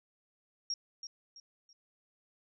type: tone with echo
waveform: sine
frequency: 5588 Hz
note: F8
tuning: in tune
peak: -32 dBFS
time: 0.7-0.74 s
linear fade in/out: 2 ms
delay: 330 ms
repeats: 3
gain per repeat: -9 dB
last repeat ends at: 1.73 s
effects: none